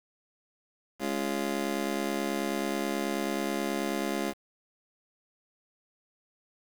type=chord; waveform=25% pulse; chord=Db major; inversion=second; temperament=just; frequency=207.9 / 277.2 / 346.5 Hz; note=Ab3 / Db4 / F4; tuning=+2 / 0 / -14 cents; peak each=-30 dBFS; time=0.99-4.34 s; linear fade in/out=50 ms; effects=8-bit